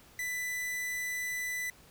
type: tone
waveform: 45% pulse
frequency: 1990 Hz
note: B6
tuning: 13 cents sharp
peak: -33 dBFS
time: 0.19-1.7 s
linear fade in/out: 2 ms
effects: pink hiss -58 dBFS RMS until 1.9 s